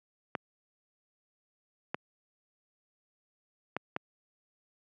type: clicks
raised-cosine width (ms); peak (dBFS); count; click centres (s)
0.5; -16; 4; 0.352 / 1.945 / 3.766 / 3.964
effects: high-pass 150 Hz 12 dB/octave